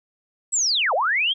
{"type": "linear two-way sweep", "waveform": "sine", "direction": "down then up", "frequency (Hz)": [8020, 482, 3344], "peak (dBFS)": -18, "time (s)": [0.52, 1.34], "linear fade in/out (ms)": 20, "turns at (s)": 0.94, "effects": []}